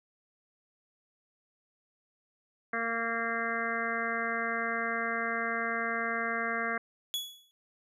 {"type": "harmonic tone", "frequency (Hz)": 230.1, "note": "A#3", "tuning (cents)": -22, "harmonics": [1, 2, 3, 5, 6, 7, 8, 9], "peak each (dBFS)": [-40, -39, -38, -37, -39, -35, -39, -38], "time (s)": [2.73, 6.78], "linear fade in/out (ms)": 5}
{"type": "tone with exponential decay", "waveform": "40% pulse", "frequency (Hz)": 3384, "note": "G#7", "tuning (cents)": 32, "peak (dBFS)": -27, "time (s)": [7.14, 7.51], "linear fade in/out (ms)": 0, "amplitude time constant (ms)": 79}
{"effects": []}